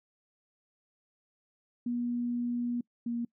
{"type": "tone pair in turn", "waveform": "sine", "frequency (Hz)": [241, 236.2], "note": ["B3", "A#3"], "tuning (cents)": [-42, 23], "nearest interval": "unison", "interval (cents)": 35, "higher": "first", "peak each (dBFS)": [-29, -30], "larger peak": "first", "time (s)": [[1.86, 2.81], [3.06, 3.25]], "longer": "first", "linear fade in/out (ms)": 5, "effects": ["noise-tail reverb RT60 0.1 s tail -24 dB re dry"]}